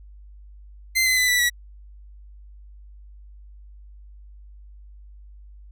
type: tone with pitch steps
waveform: sawtooth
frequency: 2075 / 2039 / 2004 / 1969.9 / 1936 Hz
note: C7 / C7 / B6 / B6 / B6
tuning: -15 / -45 / +25 / -5 / -35 cents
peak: -14 dBFS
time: 0.95-1.5 s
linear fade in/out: 20 ms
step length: 110 ms
effects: added 50 Hz sine -42 dBFS peak until 5.71 s